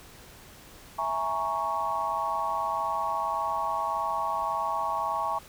sine chord, A# half-diminished seventh, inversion second, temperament equal, 659.3 / 830.6 / 932.3 / 1108.7 Hz, E5 / G#5 / A#5 / C#6, 0 / 0 / 0 / 0 cents, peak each -35 / -32 / -32 / -30 dBFS, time 0.98-5.39 s, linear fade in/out 10 ms, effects pink hiss -50 dBFS RMS until 5.48 s

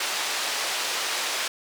white band-pass noise, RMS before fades -28 dBFS, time 0-1.48 s, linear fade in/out 5 ms, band 480 to 5400 Hz, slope 12 dB/octave, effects none

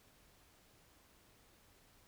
silence, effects pink hiss -67 dBFS RMS until 2.07 s

